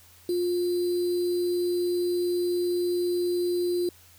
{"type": "tone with sample-and-hold", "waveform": "sine", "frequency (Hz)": 352.8, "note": "F4", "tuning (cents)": 18, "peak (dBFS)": -23, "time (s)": [0.29, 3.89], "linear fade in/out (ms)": 2, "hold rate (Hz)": 4410, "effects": ["added 87 Hz sine -58 dBFS peak until 4.18 s", "white hiss -55 dBFS RMS until 4.18 s"]}